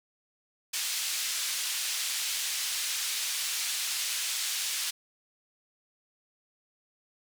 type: band-pass noise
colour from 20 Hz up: pink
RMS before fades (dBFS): -32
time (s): 0.73-4.91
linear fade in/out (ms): 10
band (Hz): 3100 to 11000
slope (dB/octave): 12
effects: none